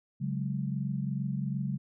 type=chord; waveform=sine; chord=C# suspended fourth; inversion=none; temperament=equal with one note detuned; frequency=138.99 / 185 / 207.7 Hz; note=C#3 / F#3 / G#3; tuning=+5 / 0 / 0 cents; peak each=-32 / -35 / -36 dBFS; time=0.2-1.78 s; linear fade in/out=20 ms; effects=none